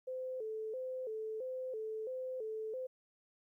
sine tone with vibrato, 474.3 Hz, A#4, 30 cents sharp, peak -38 dBFS, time 0.07-2.87 s, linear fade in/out 10 ms, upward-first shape square, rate 1.5 Hz, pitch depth 140 cents each way, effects 13-bit

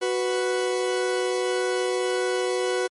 40% pulse tone pair together, 370 / 493.9 Hz, F#4 / B4, 0 / 0 cents, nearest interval perfect fourth, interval 500 cents, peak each -24 / -25 dBFS, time 0.01-2.88 s, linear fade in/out 20 ms, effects MP3 48 kbps

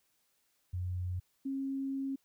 sine tone pair in turn, 90.4 / 270.9 Hz, F#2 / C#4, -40 / -40 cents, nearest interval octave + perfect fifth, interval 1900 cents, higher second, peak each -33 / -33 dBFS, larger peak neither, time 0.73-1.2 / 1.45-2.16 s, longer second, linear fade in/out 10 ms, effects white hiss -75 dBFS RMS until 2.24 s

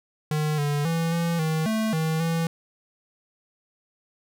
square tone with pitch steps, 152.6 / 145.5 / 165.5 / 168.6 / 158.3 / 219.7 / 159.4 / 165.3 Hz, D#3 / D3 / E3 / E3 / D#3 / A3 / D#3 / E3, -33 / -16 / +7 / +39 / +30 / -2 / +42 / +5 cents, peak -23 dBFS, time 0.31-2.47 s, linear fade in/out 2 ms, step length 270 ms, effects none

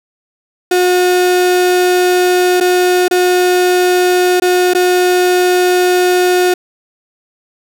35% pulse tone with dropouts, 361.4 Hz, F#4, 41 cents flat, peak -7 dBFS, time 0.71-6.54 s, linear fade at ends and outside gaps 5 ms, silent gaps 2.602-2.608 / 3.082-3.11 / 4.4-4.42 / 4.736-4.748 s, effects none

